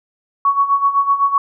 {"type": "tone with tremolo", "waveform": "sine", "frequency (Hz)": 1117, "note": "C#6", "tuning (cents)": 13, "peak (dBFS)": -9, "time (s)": [0.45, 1.38], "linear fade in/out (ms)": 2, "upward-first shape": "sine", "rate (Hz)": 7.9, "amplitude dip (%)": 75, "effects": []}